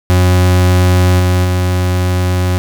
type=tone with level steps; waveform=40% pulse; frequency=90.8 Hz; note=F#2; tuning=32 cents flat; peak=-6 / -8 / -10 dBFS; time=0.1-2.58 s; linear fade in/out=0 ms; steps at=1.19 / 1.44 s; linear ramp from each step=10 ms; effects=none